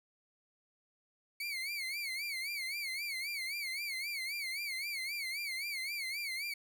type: tone with vibrato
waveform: 30% pulse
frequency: 2217 Hz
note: C#7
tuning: in tune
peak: -34 dBFS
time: 1.4-6.54 s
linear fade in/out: 5 ms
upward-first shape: sine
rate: 3.8 Hz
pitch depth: 130 cents each way
effects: none